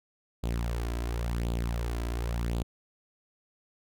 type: tone with flanger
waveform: sawtooth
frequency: 58.27 Hz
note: A#1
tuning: in tune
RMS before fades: -31 dBFS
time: 0.43-2.63 s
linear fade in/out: 10 ms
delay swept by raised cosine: 0.26 to 3.06 ms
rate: 0.93 Hz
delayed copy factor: +0.6
effects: none